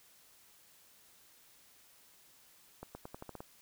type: accelerating click train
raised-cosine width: 1 ms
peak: -30 dBFS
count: 8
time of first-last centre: 2.83-3.405 s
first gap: 120 ms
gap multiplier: 0.87
effects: white hiss -63 dBFS RMS until 3.61 s